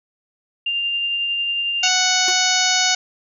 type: tone with tremolo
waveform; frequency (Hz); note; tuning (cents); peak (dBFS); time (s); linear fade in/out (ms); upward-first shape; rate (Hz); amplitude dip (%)
sine; 2794; F7; 0; -18; 0.66-1.88; 5; triangle; 11; 25
type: harmonic tone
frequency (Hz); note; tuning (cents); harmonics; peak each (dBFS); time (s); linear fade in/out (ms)
740; F#5; 0; 1 / 2 / 3 / 4 / 5 / 6 / 7 / 8 / 9; -24 / -24 / -24 / -24 / -24 / -24 / -24 / -24 / -24; 1.83-2.95; 5
type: tone with exponential decay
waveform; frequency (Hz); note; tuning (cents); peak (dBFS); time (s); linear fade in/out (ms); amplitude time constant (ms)
sawtooth; 361.6; F#4; -40; -20; 2.28-2.37; 2; 19
effects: none